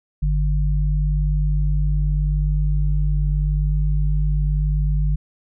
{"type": "tone pair together", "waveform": "sine", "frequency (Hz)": [49.62, 148.7], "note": ["G1", "D3"], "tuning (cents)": [22, 22], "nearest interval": "octave + perfect fifth", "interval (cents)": 1900, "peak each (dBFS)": [-17, -22], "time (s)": [0.22, 5.16], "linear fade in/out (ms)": 10, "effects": []}